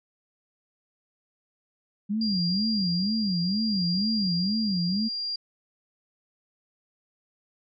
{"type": "tone with vibrato", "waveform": "sine", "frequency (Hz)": 196, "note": "G3", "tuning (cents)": 0, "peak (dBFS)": -24, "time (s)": [2.09, 5.09], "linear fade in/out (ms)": 20, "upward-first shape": "sine", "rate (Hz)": 2.1, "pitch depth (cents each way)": 230}
{"type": "tone with tremolo", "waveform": "sine", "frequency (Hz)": 4780, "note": "D8", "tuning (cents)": 30, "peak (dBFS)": -27, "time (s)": [2.21, 5.36], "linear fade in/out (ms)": 5, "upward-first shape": "sine", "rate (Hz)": 0.67, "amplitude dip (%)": 30}
{"effects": []}